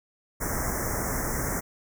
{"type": "band-stop noise", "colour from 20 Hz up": "pink", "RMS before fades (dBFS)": -29, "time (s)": [0.4, 1.61], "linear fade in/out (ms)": 20, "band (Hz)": [2100, 5500], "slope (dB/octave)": 96, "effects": []}